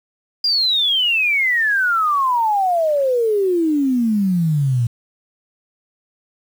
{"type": "exponential sweep", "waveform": "sine", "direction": "down", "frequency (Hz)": [4889, 114.8], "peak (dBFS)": -14, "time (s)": [0.44, 4.87], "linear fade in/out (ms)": 5, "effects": ["7-bit"]}